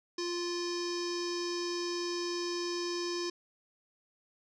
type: tone with low-pass filter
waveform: square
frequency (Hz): 348.7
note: F4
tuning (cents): -3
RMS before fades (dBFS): -35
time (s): 0.18-3.3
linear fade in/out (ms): 5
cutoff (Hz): 5400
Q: 7.7
effects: none